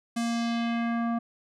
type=tone with low-pass filter sweep; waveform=square; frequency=233.1 Hz; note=A#3; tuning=in tune; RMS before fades=-28 dBFS; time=0.16-1.19 s; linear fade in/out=10 ms; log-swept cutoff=9200 to 1000 Hz; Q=1.5; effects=none